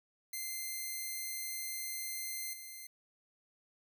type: tone with level steps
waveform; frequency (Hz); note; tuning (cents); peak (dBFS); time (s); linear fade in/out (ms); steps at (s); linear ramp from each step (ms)
5% pulse; 2083; C7; -8; -28 / -36; 0.33-2.87; 5; 2.53; 5
effects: none